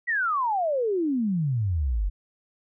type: exponential sweep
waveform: sine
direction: down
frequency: 1975.5 to 43.97 Hz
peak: -22 dBFS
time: 0.07-2.1 s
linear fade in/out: 20 ms
effects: none